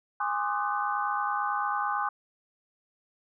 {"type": "tone cluster", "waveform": "sine", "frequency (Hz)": [823, 1056, 1169, 1238, 1506], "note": ["G#5", "C6", "D6", "D#6", "F#6"], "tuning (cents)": [-16, 16, -8, -9, 30], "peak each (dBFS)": [-31, -33, -34, -33, -35], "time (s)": [0.2, 2.09], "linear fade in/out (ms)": 5, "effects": []}